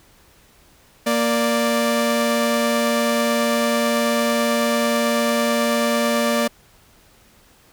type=tone pair together; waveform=sawtooth; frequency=233.1 / 587.3 Hz; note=A#3 / D5; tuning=0 / 0 cents; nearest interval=octave + major third; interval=1600 cents; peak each=-16 dBFS; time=1.06-6.48 s; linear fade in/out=10 ms; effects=pink hiss -53 dBFS RMS until 7.72 s